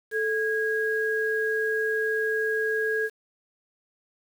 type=tone pair together; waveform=sine; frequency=438.2 / 1643.5 Hz; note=A4 / G#6; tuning=-7 / -19 cents; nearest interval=octave + major seventh; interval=2288 cents; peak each=-26 / -26 dBFS; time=0.11-3.1 s; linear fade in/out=50 ms; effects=8-bit